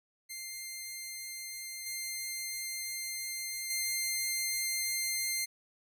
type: tone with level steps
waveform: 10% pulse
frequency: 2099 Hz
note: C7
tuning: 5 cents sharp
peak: -31 / -27 / -22 dBFS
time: 0.29-5.46 s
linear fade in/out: 20 ms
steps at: 1.86 / 3.7 s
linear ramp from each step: 5 ms
effects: none